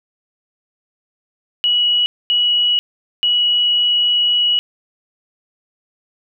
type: tone bursts at uneven times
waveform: sine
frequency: 2924 Hz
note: F#7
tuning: 21 cents flat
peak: -12 dBFS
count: 3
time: 1.64-2.06 / 2.3-2.79 / 3.23-4.59 s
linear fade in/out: 0 ms
effects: none